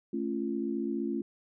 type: chord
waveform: sine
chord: A augmented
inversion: none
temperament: just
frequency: 220 / 275 / 343.8 Hz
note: A3 / C#4 / E#4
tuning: 0 / -14 / -27 cents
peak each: -34 dBFS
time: 0.13-1.22 s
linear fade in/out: 5 ms
effects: none